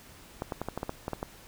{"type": "clicks", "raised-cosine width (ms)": 1, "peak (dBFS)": -18, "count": 10, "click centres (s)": [0.421, 0.522, 0.616, 0.686, 0.776, 0.831, 0.894, 1.081, 1.133, 1.229], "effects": ["pink hiss -52 dBFS RMS until 1.47 s"]}